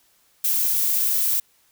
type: noise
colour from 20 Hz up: violet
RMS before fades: -21 dBFS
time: 0.44-1.4 s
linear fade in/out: 5 ms
effects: white hiss -61 dBFS RMS until 1.71 s